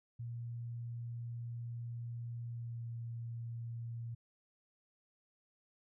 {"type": "tone with pitch glide", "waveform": "sine", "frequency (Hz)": [118.1, 116.68], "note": ["A#2", "A#2"], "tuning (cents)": [23, 2], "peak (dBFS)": -40, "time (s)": [0.19, 4.15], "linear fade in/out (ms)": 10, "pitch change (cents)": -21, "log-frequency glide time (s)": [2.48, 2.87], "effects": []}